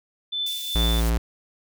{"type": "tone with tremolo", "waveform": "sine", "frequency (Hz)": 3520, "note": "A7", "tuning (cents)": 0, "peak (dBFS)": -23, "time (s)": [0.32, 1.01], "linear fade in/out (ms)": 10, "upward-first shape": "triangle", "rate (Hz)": 2.5, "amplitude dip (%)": 65}
{"type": "high-pass noise", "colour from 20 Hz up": "white", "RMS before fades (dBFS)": -36, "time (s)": [0.46, 1.1], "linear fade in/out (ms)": 5, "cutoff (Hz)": 3000, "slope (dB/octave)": 24}
{"type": "tone", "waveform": "square", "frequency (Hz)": 57, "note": "A#1", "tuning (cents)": -38, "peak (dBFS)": -20, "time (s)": [0.75, 1.18], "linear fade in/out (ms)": 5}
{"effects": []}